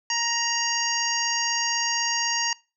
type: harmonic tone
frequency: 936 Hz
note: A#5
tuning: 7 cents sharp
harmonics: 1 / 2 / 3 / 5 / 6 / 7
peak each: -30 / -30 / -30 / -30 / -30 / -30 dBFS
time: 0.1-2.53 s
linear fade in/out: 2 ms
effects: noise-tail reverb RT60 0.3 s tail -23 dB re dry